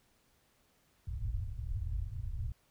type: low-pass noise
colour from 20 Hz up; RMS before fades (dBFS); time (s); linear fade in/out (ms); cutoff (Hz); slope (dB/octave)
white; -37; 1.07-2.52; 5; 110; 48
effects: pink hiss -71 dBFS RMS until 2.7 s